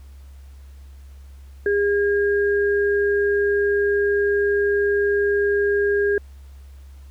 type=tone pair together; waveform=sine; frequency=406.4 / 1625.6 Hz; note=G#4 / G#6; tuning=-38 / -38 cents; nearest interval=2 octaves; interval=2400 cents; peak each=-17 / -24 dBFS; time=1.66-6.18 s; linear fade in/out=2 ms; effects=added 68 Hz sine -39 dBFS peak until 7.1 s + pink hiss -58 dBFS RMS until 7.1 s